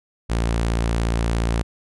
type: tone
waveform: sawtooth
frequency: 57.1 Hz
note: A#1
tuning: 35 cents flat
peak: -15 dBFS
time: 0.29-1.63 s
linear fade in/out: 20 ms
effects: resampled to 24000 Hz